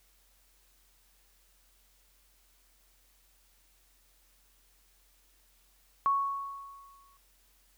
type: tone with exponential decay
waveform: sine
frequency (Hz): 1108.7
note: C#6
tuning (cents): 0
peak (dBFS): -22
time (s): 6.06-7.17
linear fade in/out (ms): 0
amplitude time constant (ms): 240
effects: added 44 Hz sine -67 dBFS peak until 7.77 s + white hiss -67 dBFS RMS until 7.77 s